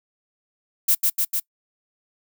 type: noise with echo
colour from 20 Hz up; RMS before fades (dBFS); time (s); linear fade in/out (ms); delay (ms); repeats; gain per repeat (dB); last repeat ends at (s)
violet; -17; 0.88-0.95; 10; 150; 3; -2; 1.4
effects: noise-tail reverb RT60 0.1 s tail -23 dB re dry